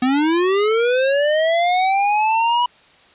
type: linear sweep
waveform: square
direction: up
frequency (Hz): 246.9 to 981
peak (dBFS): -15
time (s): 0.02-2.66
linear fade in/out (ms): 5
effects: white hiss -50 dBFS RMS until 3.14 s + resampled to 8000 Hz